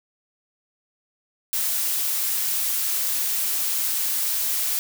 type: noise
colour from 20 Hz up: blue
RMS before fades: -24 dBFS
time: 1.53-4.79 s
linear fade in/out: 0 ms
effects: none